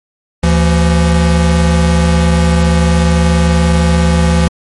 square tone pair together, 75.48 / 169.3 Hz, D2 / E3, +48 / +46 cents, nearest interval octave + major second, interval 1398 cents, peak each -11 dBFS, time 0.43-4.48 s, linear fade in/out 5 ms, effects MP3 48 kbps

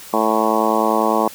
harmonic tone, 110 Hz, A2, in tune, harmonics 2 / 3 / 4 / 5 / 6 / 7 / 8 / 9 / 10, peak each -23 / -23 / -23 / -23 / -23 / -23 / -23 / -23 / -23 dBFS, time 0.13-1.28 s, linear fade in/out 5 ms, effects white hiss -38 dBFS RMS until 1.34 s + high-pass 60 Hz 12 dB/octave

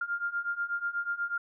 sine beating tone pair, 1396.9 / 1405.1 Hz, F6 / F6, 0 / +10 cents, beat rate 8.2 Hz, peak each -34 / -32 dBFS, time 0.01-1.38 s, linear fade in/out 5 ms, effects none

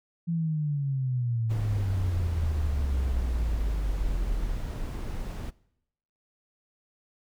sine exponential sweep, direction down, 170.8 to 37.96 Hz, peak -25 dBFS, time 0.27-4.58 s, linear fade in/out 20 ms
brown noise, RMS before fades -34 dBFS, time 1.49-5.51 s, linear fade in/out 20 ms
effects noise-tail reverb RT60 0.8 s tail -22 dB re dry

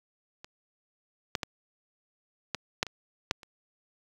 clicks, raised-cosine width 0.2 ms, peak -26 / -10 / -13 / -12 / -8 / -22 / -7 / -30 dBFS, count 8, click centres 0.445 / 1.352 / 1.432 / 2.547 / 2.829 / 2.867 / 3.311 / 3.432 s, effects high-pass 60 Hz 12 dB/octave + 8-bit

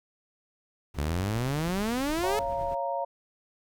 brown noise with tremolo, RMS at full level -39 dBFS, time 0.94-2.75 s, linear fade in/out 5 ms, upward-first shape sine, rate 9.7 Hz, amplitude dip 40%
sawtooth exponential sweep, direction up, 69.3 to 437.5 Hz, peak -23 dBFS, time 0.98-2.39 s, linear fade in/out 0 ms
sine chord, Bb minor, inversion first, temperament equal with one note detuned, 554.4 / 690.8 / 932.3 Hz, Db5 / F5 / Bb5, 0 / -19 / 0 cents, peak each -32 dBFS, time 2.23-3.05 s, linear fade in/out 10 ms
effects none

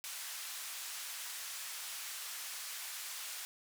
white band-pass noise, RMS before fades -44 dBFS, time 0.04-3.45 s, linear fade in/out 0 ms, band 1100 to 12000 Hz, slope 12 dB/octave, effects none

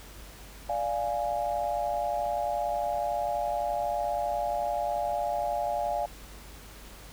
sine chord, D diminished, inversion none, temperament equal, 587.3 / 698.5 / 830.6 Hz, D5 / F5 / Ab5, 0 / 0 / 0 cents, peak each -32 / -30 / -32 dBFS, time 0.69-6.06 s, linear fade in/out 5 ms, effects added 50 Hz sine -47 dBFS peak until 7.12 s + pink hiss -49 dBFS RMS until 7.12 s

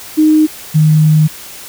sine tone pair in turn, 309.4 / 154.7 Hz, D#4 / D#3, -10 / -10 cents, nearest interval octave, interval 1200 cents, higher first, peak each -5 dBFS, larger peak neither, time 0.17-0.47 / 0.74-1.28 s, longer second, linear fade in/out 20 ms, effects white hiss -31 dBFS RMS until 1.68 s

